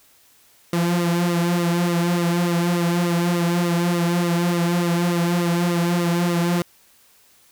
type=tone with flanger; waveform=sawtooth; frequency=172.8 Hz; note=F3; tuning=18 cents flat; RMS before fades=-20 dBFS; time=0.73-6.62 s; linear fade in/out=2 ms; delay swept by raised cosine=1.2 to 4.3 ms; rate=3.4 Hz; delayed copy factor=-0.75; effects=white hiss -55 dBFS RMS until 7.51 s